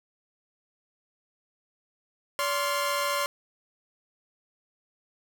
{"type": "tone cluster", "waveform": "sawtooth", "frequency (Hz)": [573, 1052, 1394], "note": ["D5", "C6", "F6"], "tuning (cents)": [-43, 9, -4], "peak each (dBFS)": [-26, -25, -30], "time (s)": [2.39, 3.26], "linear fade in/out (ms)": 0, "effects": []}